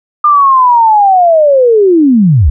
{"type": "linear sweep", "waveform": "sine", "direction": "down", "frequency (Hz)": [1211, 58.2], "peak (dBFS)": -3, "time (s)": [0.24, 2.5], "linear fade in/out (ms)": 5, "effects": []}